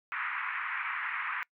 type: band-pass noise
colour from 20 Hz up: white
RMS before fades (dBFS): -35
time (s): 0.12-1.43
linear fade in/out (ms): 0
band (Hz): 1000 to 2300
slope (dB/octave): 48
effects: noise-tail reverb RT60 0.1 s tail -25 dB re dry